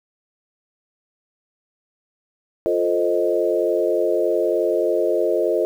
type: chord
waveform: sine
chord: F dominant seventh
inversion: none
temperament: equal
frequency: 349.2 / 440 / 523.3 / 622.3 Hz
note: F4 / A4 / C5 / Eb5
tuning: 0 / 0 / 0 / 0 cents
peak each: -22 / -22 / -23 / -22 dBFS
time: 2.66-5.65 s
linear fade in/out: 0 ms
effects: 8-bit